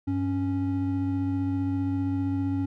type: tone pair together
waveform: triangle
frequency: 97.47 / 277.2 Hz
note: G2 / C#4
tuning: -9 / 0 cents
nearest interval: octave + tritone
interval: 1809 cents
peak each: -27 / -24 dBFS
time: 0.07-2.66 s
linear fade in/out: 10 ms
effects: none